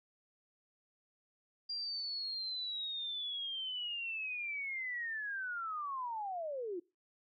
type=linear sweep; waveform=sine; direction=down; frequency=4789 to 329.6 Hz; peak=-37 dBFS; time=1.69-6.8 s; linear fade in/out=10 ms; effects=noise-tail reverb RT60 0.3 s tail -24 dB re dry